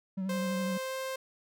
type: tone with vibrato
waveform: triangle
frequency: 189.7 Hz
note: F#3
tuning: 43 cents sharp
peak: -29 dBFS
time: 0.17-0.78 s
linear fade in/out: 10 ms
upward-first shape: sine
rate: 12 Hz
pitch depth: 33 cents each way
type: tone with pitch glide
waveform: sawtooth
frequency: 523.3 to 526.3 Hz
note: C5 to C5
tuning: 0 to +10 cents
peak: -30 dBFS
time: 0.29-1.16 s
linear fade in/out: 5 ms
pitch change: +10 cents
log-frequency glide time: 0.82-0.96 s
effects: none